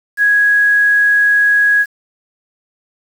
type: tone with quantisation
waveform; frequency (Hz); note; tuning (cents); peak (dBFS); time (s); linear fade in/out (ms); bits
sine; 1662; G#6; +1; -8; 0.17-1.86; 50; 6
effects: none